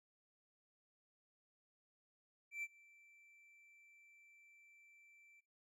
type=tone with ADSR envelope; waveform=triangle; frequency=2338 Hz; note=D7; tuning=8 cents flat; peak=-38 dBFS; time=2.51-5.41 s; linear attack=120 ms; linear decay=43 ms; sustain=-24 dB; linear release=18 ms; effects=noise-tail reverb RT60 0.5 s tail -26 dB re dry